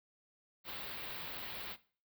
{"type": "band-stop noise", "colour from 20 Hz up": "white", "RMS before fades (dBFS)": -44, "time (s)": [0.64, 1.77], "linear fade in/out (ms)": 50, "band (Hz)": [4400, 16000], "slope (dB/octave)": 48, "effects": ["noise-tail reverb RT60 0.4 s tail -17 dB re dry"]}